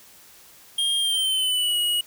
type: tone with pitch glide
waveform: square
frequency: 3222 to 2904 Hz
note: G7 to F#7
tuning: +47 to -33 cents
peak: -21 dBFS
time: 0.78-2.01 s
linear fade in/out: 5 ms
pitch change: -180 cents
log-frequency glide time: 0.98-1.78 s
effects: white hiss -50 dBFS RMS until 2.06 s